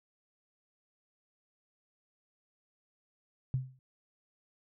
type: tone with exponential decay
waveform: sine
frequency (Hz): 130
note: C3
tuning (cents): -11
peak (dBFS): -25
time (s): 3.54-3.79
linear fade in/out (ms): 0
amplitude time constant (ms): 54
effects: none